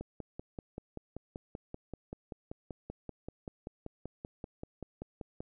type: click train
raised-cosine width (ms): 2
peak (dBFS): -27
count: 29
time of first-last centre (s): 0.01-5.405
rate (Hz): 5.19
effects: none